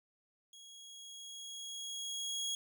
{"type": "tone with level ramp", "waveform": "25% pulse", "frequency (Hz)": 3311, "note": "G#7", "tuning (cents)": -6, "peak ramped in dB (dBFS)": [-50, -31], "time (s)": [0.53, 2.55], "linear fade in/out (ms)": 2, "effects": []}